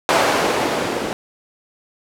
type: noise with low-pass filter sweep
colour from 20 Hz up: violet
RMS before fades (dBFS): -19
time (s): 0.09-1.13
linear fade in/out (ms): 0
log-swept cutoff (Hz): 650 to 330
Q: 1
effects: none